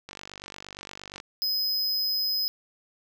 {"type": "click train", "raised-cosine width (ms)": 0.2, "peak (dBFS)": -22, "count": 55, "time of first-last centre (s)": [0.09, 1.201], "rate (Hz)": 48.6}
{"type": "tone", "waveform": "square", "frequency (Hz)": 5050, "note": "D#8", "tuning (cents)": 25, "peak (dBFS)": -25, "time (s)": [1.42, 2.48], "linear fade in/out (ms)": 0}
{"effects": []}